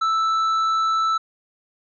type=tone with tanh clipping; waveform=sine; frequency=1318.5 Hz; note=E6; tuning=in tune; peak=-19 dBFS; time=0.01-1.18 s; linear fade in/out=10 ms; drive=7 dB; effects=resampled to 16000 Hz